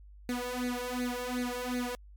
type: tone with flanger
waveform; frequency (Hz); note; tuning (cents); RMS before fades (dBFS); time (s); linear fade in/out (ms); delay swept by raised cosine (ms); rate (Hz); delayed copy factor
sawtooth; 247.4; B3; +3; -34; 0.29-1.95; 0; 0.46 to 2.26; 2.7; +0.95
effects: added 50 Hz sine -49 dBFS peak until 2.16 s + MP3 96 kbps